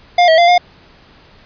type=tone with pitch steps; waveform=square; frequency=706 / 644 / 692 / 711 Hz; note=F5 / E5 / F5 / F5; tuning=+19 / -41 / -16 / +31 cents; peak=-7 dBFS; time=0.18-0.58 s; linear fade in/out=5 ms; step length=100 ms; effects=pink hiss -45 dBFS RMS until 1.45 s + resampled to 11025 Hz